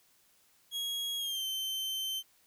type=tone with pitch glide; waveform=40% pulse; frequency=3300 to 3097 Hz; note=G#7 to G7; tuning=-12 to -22 cents; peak=-32 dBFS; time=0.71-2.23 s; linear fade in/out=50 ms; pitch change=-110 cents; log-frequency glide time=1.18-1.45 s; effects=white hiss -67 dBFS RMS until 2.46 s